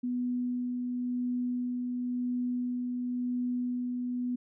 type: tone with tremolo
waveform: sine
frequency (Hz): 246.9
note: B3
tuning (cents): 0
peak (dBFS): -28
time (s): 0.03-4.36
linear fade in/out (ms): 10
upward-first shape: sine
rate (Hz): 0.95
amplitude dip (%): 25
effects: none